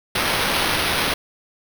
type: noise with sample-and-hold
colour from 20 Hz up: white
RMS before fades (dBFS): -21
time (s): 0.15-1.14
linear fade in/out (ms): 5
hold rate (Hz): 7350
effects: none